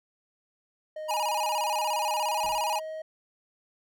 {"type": "tone with pitch glide", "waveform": "triangle", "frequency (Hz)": [619, 630.9], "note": ["D#5", "D#5"], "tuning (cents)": [-9, 24], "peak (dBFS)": -32, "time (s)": [0.96, 3.02], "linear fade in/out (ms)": 5, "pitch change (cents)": 33, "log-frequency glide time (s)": [2.24, 2.38]}
{"type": "tone with vibrato", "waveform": "square", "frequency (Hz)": 894, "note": "A5", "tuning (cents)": 27, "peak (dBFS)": -27, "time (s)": [1.08, 2.8], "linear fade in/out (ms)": 20, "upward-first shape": "square", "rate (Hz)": 17, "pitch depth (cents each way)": 120}
{"type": "noise with exponential decay", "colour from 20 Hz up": "brown", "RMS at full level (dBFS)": -40, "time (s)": [2.44, 2.74], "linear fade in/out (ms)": 2, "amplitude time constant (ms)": 65}
{"effects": []}